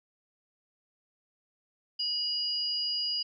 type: tone pair together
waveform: sine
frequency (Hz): 2910 / 4876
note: F#7 / D#8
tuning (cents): -29 / -36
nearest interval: major sixth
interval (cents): 893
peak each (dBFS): -36 / -29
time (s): 1.99-3.23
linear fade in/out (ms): 10
effects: none